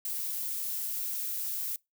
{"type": "noise", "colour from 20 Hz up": "violet", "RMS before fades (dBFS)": -34, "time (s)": [0.05, 1.76], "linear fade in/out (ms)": 2, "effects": ["noise-tail reverb RT60 0.2 s tail -25 dB re dry"]}